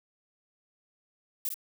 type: noise with echo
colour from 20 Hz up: violet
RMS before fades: -31 dBFS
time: 1.45-1.49 s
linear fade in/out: 2 ms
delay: 52 ms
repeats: 1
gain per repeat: -5 dB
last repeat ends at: 1.542 s
effects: none